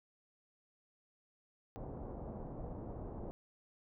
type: low-pass noise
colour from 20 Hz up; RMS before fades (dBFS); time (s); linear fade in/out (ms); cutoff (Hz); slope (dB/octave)
pink; -45; 1.76-3.31; 0; 810; 24
effects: none